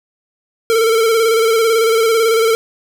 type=tone with vibrato; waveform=square; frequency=451 Hz; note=A4; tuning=43 cents sharp; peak=-11 dBFS; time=0.7-2.55 s; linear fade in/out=0 ms; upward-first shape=square; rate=18 Hz; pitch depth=36 cents each way; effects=none